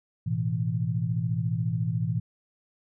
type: chord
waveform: sine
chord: A suspended second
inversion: none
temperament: equal with one note detuned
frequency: 110 / 124.11 / 164.81 Hz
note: A2 / B2 / E3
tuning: 0 / +9 / 0 cents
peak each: -29 dBFS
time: 0.26-2.2 s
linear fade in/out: 10 ms
effects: none